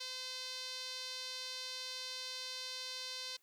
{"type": "tone with band-pass filter", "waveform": "sawtooth", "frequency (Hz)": 513, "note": "C5", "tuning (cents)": -34, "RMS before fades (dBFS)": -44, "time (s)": [0, 3.37], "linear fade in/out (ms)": 10, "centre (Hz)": 4400, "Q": 3.1, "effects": ["white hiss -73 dBFS RMS until 3.42 s", "high-pass 200 Hz 12 dB/octave"]}